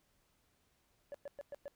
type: tone bursts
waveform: sine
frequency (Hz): 570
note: C#5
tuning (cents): +48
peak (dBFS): -39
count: 5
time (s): 1.12-1.68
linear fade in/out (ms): 0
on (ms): 24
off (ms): 110
effects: tanh soft clip ceiling -41 dBFS + pink hiss -75 dBFS RMS until 1.75 s